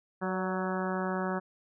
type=harmonic tone with a mistuned harmonic; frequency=186.1 Hz; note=F#3; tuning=10 cents sharp; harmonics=1 / 2 / 3 / 4 / 5 / 6 / 7 / 8 / 9; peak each=-33 / -36 / -38 / -39 / -40 / -41 / -41 / -42 / -43 dBFS; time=0.21-1.4 s; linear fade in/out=20 ms; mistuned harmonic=3; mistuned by=+26 cents; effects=none